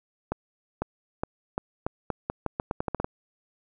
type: accelerating click train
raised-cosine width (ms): 1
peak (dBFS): -13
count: 15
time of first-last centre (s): 0.32-3.045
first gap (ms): 500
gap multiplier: 0.83
effects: none